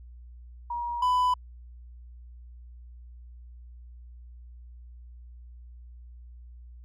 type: tone pair in turn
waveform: sine / triangle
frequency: 953 / 997.8 Hz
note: A#5 / B5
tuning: +38 / +17 cents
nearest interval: minor second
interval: 79 cents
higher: second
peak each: -29 / -19 dBFS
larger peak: second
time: 0.7-1.02 / 1.02-1.34 s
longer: neither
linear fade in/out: 5 ms
effects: added 60 Hz sine -44 dBFS peak until 6.84 s